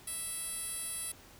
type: tone with band-pass filter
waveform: 10% pulse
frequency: 659 Hz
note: E5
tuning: 1 cent flat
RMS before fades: -39 dBFS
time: 0.07-1.12 s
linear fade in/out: 5 ms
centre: 11000 Hz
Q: 3.4
effects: pink hiss -56 dBFS RMS until 1.39 s